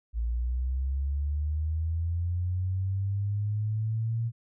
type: linear sweep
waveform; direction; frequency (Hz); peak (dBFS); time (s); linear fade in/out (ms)
sine; up; 56 to 116.54; -26; 0.13-4.32; 50
effects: none